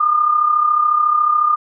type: tone with amplitude modulation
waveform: sine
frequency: 1213 Hz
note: D#6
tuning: 44 cents flat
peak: -9 dBFS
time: 0-1.56 s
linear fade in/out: 10 ms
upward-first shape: sine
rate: 34 Hz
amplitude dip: 60%
effects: none